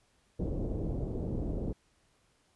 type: low-pass noise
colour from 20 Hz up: pink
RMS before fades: -34 dBFS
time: 0.39-1.73 s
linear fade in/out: 10 ms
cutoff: 500 Hz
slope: 24 dB/octave
effects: pink hiss -70 dBFS RMS until 2.55 s + resampled to 24000 Hz